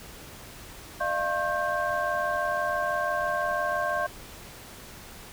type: tone cluster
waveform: sine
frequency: 606 / 692 / 1079 / 1571 Hz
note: D#5 / F5 / C#6 / G6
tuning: -46 / -16 / -47 / +3 cents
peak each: -30 dBFS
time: 1-4.07 s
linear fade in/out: 10 ms
effects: tanh soft clip ceiling -15 dBFS + pink hiss -45 dBFS RMS until 5.32 s